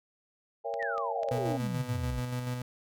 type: chord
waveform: sine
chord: A# diminished seventh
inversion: none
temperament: just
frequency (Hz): 466.2 / 559.4 / 671.3 / 805.5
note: A#4 / C#5 / E5 / G5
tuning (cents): 0 / +16 / +31 / +47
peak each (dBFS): -37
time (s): 0.64-1.58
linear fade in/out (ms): 20
type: clicks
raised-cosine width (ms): 0.2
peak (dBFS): -28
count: 5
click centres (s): 0.74 / 0.827 / 0.98 / 1.233 / 1.287
type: exponential sweep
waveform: sine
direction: down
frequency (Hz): 1997 to 50.2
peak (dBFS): -33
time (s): 0.79-2.21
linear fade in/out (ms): 20
type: tone with tremolo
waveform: 35% pulse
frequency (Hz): 124.2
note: B2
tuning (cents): +10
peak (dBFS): -29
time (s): 1.31-2.62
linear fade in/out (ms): 5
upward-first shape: square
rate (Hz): 6.9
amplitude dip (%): 35
effects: none